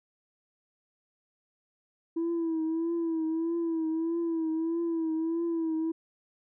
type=tone with vibrato; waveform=sine; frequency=328.3 Hz; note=E4; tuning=7 cents flat; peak=-25 dBFS; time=2.16-5.92 s; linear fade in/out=10 ms; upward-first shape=triangle; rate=1.6 Hz; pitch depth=62 cents each way; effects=tanh soft clip ceiling -25 dBFS